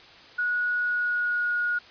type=tone with pitch glide; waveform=sine; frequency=1459 to 1443.1 Hz; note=F#6 to F#6; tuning=-25 to -44 cents; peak=-23 dBFS; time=0.38-1.79 s; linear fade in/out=10 ms; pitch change=-19 cents; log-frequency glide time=0.79-1.57 s; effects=white hiss -49 dBFS RMS until 1.9 s + resampled to 11025 Hz